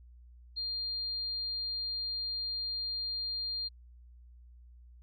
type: tone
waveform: sine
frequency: 4200 Hz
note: C8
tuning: 6 cents sharp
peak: -33 dBFS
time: 0.56-3.69 s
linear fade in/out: 20 ms
effects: added 60 Hz sine -52 dBFS peak until 5.02 s